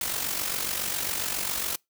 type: noise with amplitude modulation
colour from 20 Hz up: white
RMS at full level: -27 dBFS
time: 0.01-1.76 s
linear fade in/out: 2 ms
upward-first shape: sine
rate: 47.3 Hz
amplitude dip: 60%
effects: noise-tail reverb RT60 0.2 s tail -26 dB re dry